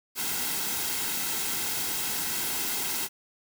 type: noise with comb filter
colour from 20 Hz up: white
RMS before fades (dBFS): -30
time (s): 0.15-3.09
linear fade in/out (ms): 50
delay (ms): 1.7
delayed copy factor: -0.55
effects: none